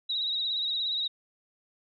sine tone with vibrato, 3832 Hz, A#7, 47 cents sharp, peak -27 dBFS, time 0.09-1.08 s, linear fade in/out 10 ms, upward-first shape sine, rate 17 Hz, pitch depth 56 cents each way, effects none

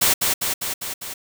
white noise with echo, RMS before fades -17 dBFS, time 0.01-0.14 s, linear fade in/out 10 ms, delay 200 ms, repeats 5, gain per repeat -3 dB, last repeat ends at 1.14 s, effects none

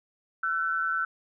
sine tone pair together, 1345 / 1505.2 Hz, E6 / F#6, +34 / +29 cents, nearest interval major second, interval 195 cents, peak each -28 dBFS, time 0.43-1.05 s, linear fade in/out 5 ms, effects none

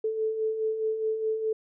sine beating tone pair, 434.7 / 439.5 Hz, A4 / A4, -21 / -2 cents, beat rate 4.8 Hz, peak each -35 / -26 dBFS, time 0.04-1.53 s, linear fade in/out 5 ms, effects none

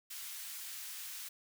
white high-pass noise, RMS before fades -45 dBFS, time 0.1-1.29 s, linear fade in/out 10 ms, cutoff 1600 Hz, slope 12 dB/octave, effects none

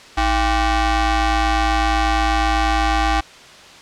sawtooth ring-modulated tone, 369.9 Hz, F#4, in tune, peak -8 dBFS, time 0.17-3.21 s, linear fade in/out 10 ms, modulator 424 Hz, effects white hiss -41 dBFS RMS until 3.81 s + low-pass 5000 Hz 12 dB/octave

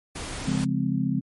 pink noise, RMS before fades -34 dBFS, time 0.15-0.65 s, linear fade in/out 10 ms
sine chord, Db major seventh, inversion none, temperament just, 138.59 / 173.24 / 207.9 / 259.9 Hz, Db3 / F3 / Ab3 / C4, 0 / -14 / +2 / -11 cents, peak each -28 / -28 / -28 / -27 dBFS, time 0.46-1.21 s, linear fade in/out 20 ms
effects MP3 48 kbps

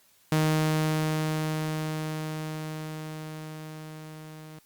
sawtooth tone with level ramp, 155.8 Hz, D#3, 3 cents sharp, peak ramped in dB -17 to -39 dBFS, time 0.32-4.59 s, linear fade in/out 2 ms, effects white hiss -62 dBFS RMS until 4.65 s + Opus 48 kbps

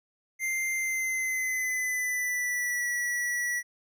square tone with pitch glide, 2093 to 1941.6 Hz, C7 to B6, 0 to -30 cents, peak -28 dBFS, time 0.39-3.63 s, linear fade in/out 50 ms, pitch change -130 cents, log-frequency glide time 0.72-2.88 s, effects none

